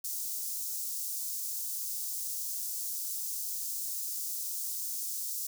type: high-pass noise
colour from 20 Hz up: white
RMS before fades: -36 dBFS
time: 0.04-5.47 s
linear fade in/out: 5 ms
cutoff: 5500 Hz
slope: 24 dB/octave
effects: none